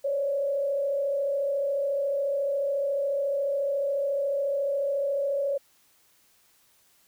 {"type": "tone with frequency modulation", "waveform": "sine", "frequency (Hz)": 560, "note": "C#5", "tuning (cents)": 18, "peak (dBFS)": -24, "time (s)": [0.04, 5.58], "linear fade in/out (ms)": 10, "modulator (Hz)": 34.1, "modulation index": 0.59, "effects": ["white hiss -63 dBFS RMS until 7.07 s"]}